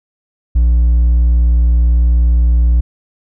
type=tone with hard clipping; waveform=sine; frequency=59.4 Hz; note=A#1; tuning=33 cents sharp; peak=-8 dBFS; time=0.55-2.81 s; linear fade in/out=10 ms; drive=2 dB; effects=none

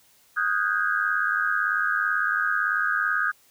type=tone cluster; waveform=sine; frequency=1248 / 1455 / 1558 / 1636 Hz; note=D#6 / F#6 / G6 / G#6; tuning=+5 / -29 / -11 / -26 cents; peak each=-27 dBFS; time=0.36-3.32 s; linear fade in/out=20 ms; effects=white hiss -59 dBFS RMS until 3.5 s

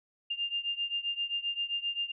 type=beating tone pair; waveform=sine; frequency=2800 / 2807.6 Hz; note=F7 / F7; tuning=+4 / +9 cents; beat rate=7.6 Hz; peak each=-33 / -35 dBFS; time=0.3-2.12 s; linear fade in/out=10 ms; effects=none

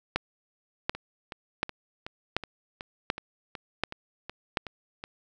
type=two click trains; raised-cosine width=0.3 ms; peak=-9 / -21 dBFS; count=7 / 12; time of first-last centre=0.16-4.572 / 0.95-5.039 s; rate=1.36 / 2.69 Hz; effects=none

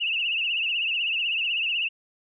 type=tone with vibrato; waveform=sine; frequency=2743 Hz; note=F7; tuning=32 cents flat; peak=-23 dBFS; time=0-1.89 s; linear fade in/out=20 ms; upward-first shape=triangle; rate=16 Hz; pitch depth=130 cents each way; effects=none

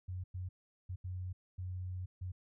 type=tone bursts at uneven times; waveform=sine; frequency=91.5 Hz; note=F#2; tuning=19 cents flat; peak=-38 dBFS; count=6; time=0.08-0.24 / 0.34-0.49 / 0.89-0.96 / 1.04-1.33 / 1.58-2.06 / 2.21-2.32 s; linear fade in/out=10 ms; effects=none

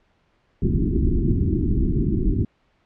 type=low-pass noise; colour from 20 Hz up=pink; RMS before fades=-20 dBFS; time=0.62-2.45 s; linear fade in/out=5 ms; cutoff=380 Hz; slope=96 dB/octave; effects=pink hiss -64 dBFS RMS until 2.85 s + low-pass 3000 Hz 12 dB/octave

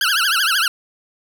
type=tone with vibrato; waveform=20% pulse; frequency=1480 Hz; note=F#6; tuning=in tune; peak=-10 dBFS; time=0.01-0.68 s; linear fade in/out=2 ms; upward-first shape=triangle; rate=13 Hz; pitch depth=250 cents each way; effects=none

